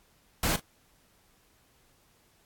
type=noise with echo; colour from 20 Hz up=pink; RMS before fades=-27 dBFS; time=0.43-0.56 s; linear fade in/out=2 ms; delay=38 ms; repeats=1; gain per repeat=-15 dB; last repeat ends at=0.598 s; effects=pink hiss -65 dBFS RMS until 2.45 s + AAC 64 kbps